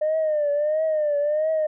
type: tone with vibrato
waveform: sine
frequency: 606 Hz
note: D#5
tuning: 46 cents flat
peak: -18 dBFS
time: 0.01-1.67 s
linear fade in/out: 10 ms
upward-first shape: triangle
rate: 1.5 Hz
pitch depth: 98 cents each way
effects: tanh soft clip ceiling -16 dBFS